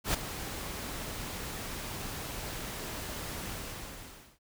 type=noise with ADSR envelope; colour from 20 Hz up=pink; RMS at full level=-27 dBFS; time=0.04-4.39 s; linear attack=100 ms; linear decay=10 ms; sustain=-12 dB; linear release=890 ms; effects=none